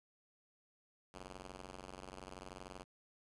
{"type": "ring-modulated tone", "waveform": "5% pulse", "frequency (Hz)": 92.9, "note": "F#2", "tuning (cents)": 7, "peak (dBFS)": -35, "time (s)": [1.14, 2.84], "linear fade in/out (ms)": 0, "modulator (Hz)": 129, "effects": ["resampled to 24000 Hz"]}